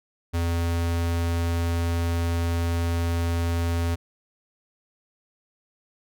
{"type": "tone", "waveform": "square", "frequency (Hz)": 84.7, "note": "E2", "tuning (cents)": 48, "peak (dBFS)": -23, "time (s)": [0.33, 3.96], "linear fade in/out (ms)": 20, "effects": []}